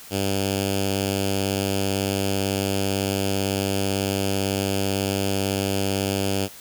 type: tone with notch filter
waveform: 5% pulse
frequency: 98 Hz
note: G2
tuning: in tune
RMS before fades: -24 dBFS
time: 0.1-6.49 s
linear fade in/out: 50 ms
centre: 1100 Hz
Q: 0.63
effects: white hiss -43 dBFS RMS until 6.6 s